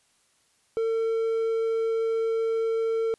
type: tone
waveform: triangle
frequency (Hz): 451.3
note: A4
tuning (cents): +44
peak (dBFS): -21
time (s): 0.77-3.14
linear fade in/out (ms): 0
effects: white hiss -66 dBFS RMS until 3.18 s + resampled to 24000 Hz